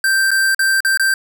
square tone with dropouts, 1568 Hz, G6, in tune, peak -13 dBFS, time 0.04-1.14 s, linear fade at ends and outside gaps 2 ms, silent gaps 0.307-0.314 / 0.547-0.592 / 0.805-0.848 / 0.974-0.996 s, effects none

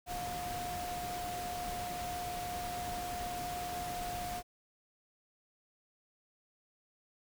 sine tone in noise, 712 Hz, F5, 33 cents sharp, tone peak -38 dBFS, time 0.06-4.43 s, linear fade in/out 50 ms, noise pink, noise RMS -43 dBFS, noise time 0.06-4.43 s, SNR +2 dB, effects none

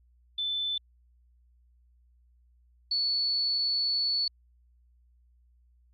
sine tone pair in turn, 3520 / 4435 Hz, A7 / C#8, 0 / 0 cents, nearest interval major third, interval 400 cents, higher second, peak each -28 / -25 dBFS, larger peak second, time 0.38-0.78 / 2.91-4.28 s, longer second, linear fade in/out 5 ms, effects added 60 Hz sine -60 dBFS peak until 5.93 s + AAC 32 kbps

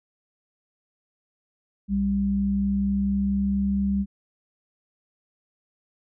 sine tone pair together, 66.1 / 198.08 Hz, C2 / G3, +18 / +18 cents, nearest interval octave + perfect fifth, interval 1900 cents, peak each -30 / -21 dBFS, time 1.88-4.06 s, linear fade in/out 50 ms, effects none

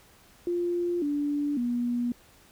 sine tone with pitch steps, 349.2 / 290.3 / 241.3 Hz, F4 / D4 / B3, 0 / -20 / -40 cents, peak -25 dBFS, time 0.47-2.12 s, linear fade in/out 2 ms, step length 550 ms, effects pink hiss -57 dBFS RMS until 2.51 s

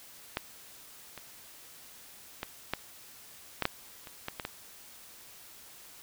clicks, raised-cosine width 0.3 ms, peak -14 / -26 / -18 / -13 / -12 / -10 / -28 / -18 / -19 / -18 dBFS, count 10, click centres 0.371 / 1.177 / 2.431 / 2.736 / 3.623 / 3.654 / 4.072 / 4.284 / 4.398 / 4.451 s, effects white hiss -52 dBFS RMS until 6.02 s

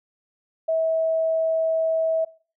sine tone, 647 Hz, E5, 32 cents flat, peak -19 dBFS, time 0.68-2.25 s, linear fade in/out 10 ms, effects noise-tail reverb RT60 0.4 s tail -21 dB re dry

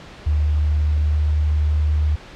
sine tone with pitch glide, 75 to 75.52 Hz, D2 to D2, +37 to +49 cents, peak -15 dBFS, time 0.26-2.16 s, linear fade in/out 10 ms, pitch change +12 cents, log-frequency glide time 0.51-1.41 s, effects pink hiss -40 dBFS RMS until 2.35 s + low-pass 4000 Hz 12 dB/octave

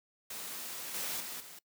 white noise with level steps, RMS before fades -42 / -37 / -42 / -50 dBFS, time 0.3-1.59 s, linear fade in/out 5 ms, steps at 0.94 / 1.2 / 1.4 s, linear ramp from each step 5 ms, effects noise-tail reverb RT60 0.1 s tail -22 dB re dry + high-pass 150 Hz 12 dB/octave

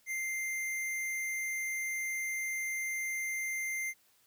square tone, 2093 Hz, C7, in tune, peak -34 dBFS, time 0.06-3.94 s, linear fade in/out 50 ms, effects white hiss -68 dBFS RMS until 4.26 s

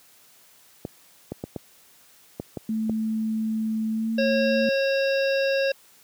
clicks, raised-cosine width 2 ms, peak -16 dBFS, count 7, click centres 0.851 / 1.32 / 1.439 / 1.562 / 2.399 / 2.572 / 2.896 s
sine tone with pitch glide, 220 to 225.4 Hz, A3 to A3, 0 to +42 cents, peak -23 dBFS, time 2.69-4.69 s, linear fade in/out 2 ms, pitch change +42 cents, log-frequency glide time 3.92-4.15 s
harmonic tone, 545 Hz, C#5, 29 cents flat, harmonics 1 / 3 / 5 / 7 / 9 / 10, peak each -21 / -30 / -31 / -37 / -38 / -40 dBFS, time 4.18-5.72 s, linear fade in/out 5 ms
effects white hiss -55 dBFS RMS until 6.03 s + high-pass 100 Hz 12 dB/octave

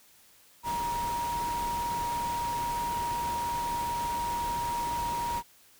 sine tone in noise, 947 Hz, A#5, 27 cents sharp, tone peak -29 dBFS, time 0.63-5.43 s, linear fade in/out 50 ms, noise pink, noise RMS -39 dBFS, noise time 0.63-5.43 s, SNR +7 dB, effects white hiss -59 dBFS RMS until 5.79 s

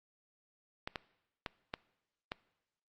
clicks, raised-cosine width 0.3 ms, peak -21 dBFS, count 5, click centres 0.875 / 0.958 / 1.462 / 1.739 / 2.319 s, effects noise-tail reverb RT60 0.9 s tail -20 dB re dry + Opus 48 kbps

